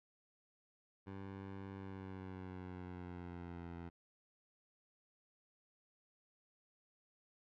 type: tone with pitch glide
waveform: 15% pulse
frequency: 97.2 to 85.6 Hz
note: G2 to F2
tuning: -14 to -34 cents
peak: -40 dBFS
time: 1.06-3.9 s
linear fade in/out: 20 ms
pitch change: -220 cents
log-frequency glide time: 1.75-3.69 s
effects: low-pass 2000 Hz 12 dB/octave